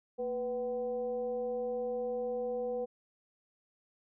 sine tone with frequency modulation, 493 Hz, B4, 3 cents flat, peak -32 dBFS, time 0.18-2.86 s, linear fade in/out 20 ms, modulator 264 Hz, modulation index 0.49, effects none

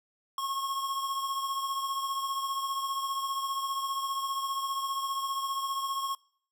square beating tone pair, 1087 / 1102 Hz, C#6 / C#6, -34 / -11 cents, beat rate 15 Hz, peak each -32 / -40 dBFS, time 0.38-6.15 s, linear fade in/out 2 ms, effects noise-tail reverb RT60 0.6 s tail -26 dB re dry

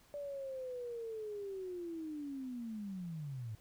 sine linear sweep, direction down, 583 to 104.7 Hz, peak -40 dBFS, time 0.14-3.55 s, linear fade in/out 0 ms, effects pink hiss -66 dBFS RMS until 3.6 s

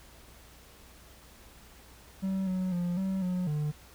triangle tone with pitch steps, 191.5 / 185.3 / 175.6 / 191 / 181.3 / 149.9 Hz, G3 / F#3 / F3 / G3 / F#3 / D3, -40 / +3 / +10 / -45 / -35 / +36 cents, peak -26 dBFS, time 2.22-3.72 s, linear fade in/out 20 ms, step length 250 ms, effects added 60 Hz sine -56 dBFS peak until 3.94 s + pink hiss -55 dBFS RMS until 3.94 s

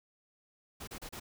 pink noise bursts, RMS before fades -44 dBFS, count 4, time 0.8-1.199 s, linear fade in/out 10 ms, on 75 ms, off 33 ms, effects none

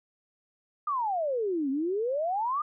sine exponential two-way sweep, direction down then up, 1238 to 261.6 to 1238 Hz, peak -26 dBFS, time 0.87-2.62 s, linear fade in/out 5 ms, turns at 1.7 s, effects none

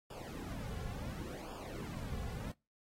brown noise with flanger, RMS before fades -43 dBFS, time 0.1-2.52 s, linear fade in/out 5 ms, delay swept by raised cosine 0.49 to 3.29 ms, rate 0.7 Hz, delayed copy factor -0.85, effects noise-tail reverb RT60 0.3 s tail -26 dB re dry + AAC 48 kbps

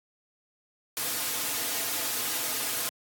white noise with comb filter, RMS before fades -30 dBFS, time 0.97-2.89 s, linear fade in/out 0 ms, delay 5.2 ms, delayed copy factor -0.85, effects high-pass 150 Hz 12 dB/octave + AAC 64 kbps

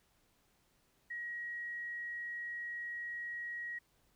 sine tone, 1900 Hz, A#6, 33 cents sharp, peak -39 dBFS, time 1.1-3.79 s, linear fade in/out 10 ms, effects pink hiss -73 dBFS RMS until 4.15 s

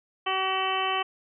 harmonic tone, 380 Hz, F#4, 46 cents sharp, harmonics 1 / 2 / 3 / 4 / 5 / 6 / 7 / 8, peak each -34 / -30 / -29 / -41 / -36 / -38 / -33 / -32 dBFS, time 0.26-1.03 s, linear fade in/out 10 ms, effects none

